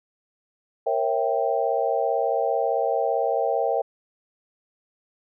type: chord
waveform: sine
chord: A# diminished seventh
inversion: none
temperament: equal with one note detuned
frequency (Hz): 466.2 / 544.2 / 659.3 / 784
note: A#4 / C#5 / E5 / G5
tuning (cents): 0 / -32 / 0 / 0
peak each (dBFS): -26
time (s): 0.86-3.82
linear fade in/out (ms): 10
effects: none